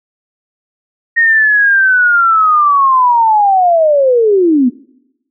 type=linear sweep; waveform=sine; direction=down; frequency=1864.7 to 233.1 Hz; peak=-6 dBFS; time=1.16-4.7 s; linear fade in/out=20 ms; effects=noise-tail reverb RT60 0.9 s tail -23 dB re dry